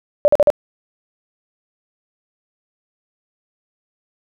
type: tone bursts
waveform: sine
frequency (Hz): 587.3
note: D5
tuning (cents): 0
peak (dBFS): -7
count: 4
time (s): 0.25-0.502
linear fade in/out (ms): 0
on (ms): 30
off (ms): 44
effects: none